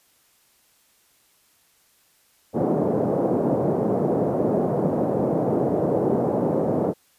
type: band-pass noise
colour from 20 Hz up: white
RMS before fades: -22 dBFS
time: 2.53-6.94 s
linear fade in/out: 50 ms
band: 130 to 600 Hz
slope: 24 dB/octave
effects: white hiss -61 dBFS RMS until 7.18 s + resampled to 32000 Hz